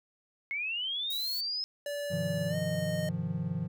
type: linear sweep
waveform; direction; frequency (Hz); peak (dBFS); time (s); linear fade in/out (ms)
sine; up; 2153 to 5170; -31; 0.51-1.64; 0
type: noise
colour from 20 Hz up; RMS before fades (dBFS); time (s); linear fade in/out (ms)
violet; -41; 1.1-1.41; 5
type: tone with pitch glide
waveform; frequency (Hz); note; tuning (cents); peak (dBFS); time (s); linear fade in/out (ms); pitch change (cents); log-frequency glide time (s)
square; 578 to 615.9; D5 to D#5; -28 to -18; -34; 1.86-3.09; 2; +110; 2.48-2.56
type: chord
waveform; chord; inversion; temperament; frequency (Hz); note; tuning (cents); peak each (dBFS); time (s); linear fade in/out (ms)
triangle; F minor seventh; first; equal with one note detuned; 101.87 / 130.81 / 155.56 / 174.61; Ab2 / C3 / Eb3 / F3; -33 / 0 / 0 / 0; -38 / -38 / -33 / -32; 2.1-3.68; 20
effects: none